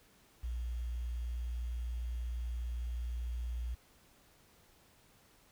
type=tone with quantisation; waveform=sine; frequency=59.7 Hz; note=A#1; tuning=42 cents sharp; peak=-35 dBFS; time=0.43-3.75 s; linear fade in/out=10 ms; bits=10; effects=pink hiss -65 dBFS RMS until 5.51 s